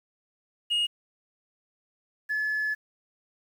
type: tone pair in turn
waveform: sine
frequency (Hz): 2865 / 1718.3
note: F7 / A6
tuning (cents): +44 / -42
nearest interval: major sixth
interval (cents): 886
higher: first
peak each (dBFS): -20 / -24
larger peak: first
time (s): 0.7-0.87 / 2.29-2.75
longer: second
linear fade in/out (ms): 20
effects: tanh soft clip ceiling -22 dBFS + 9-bit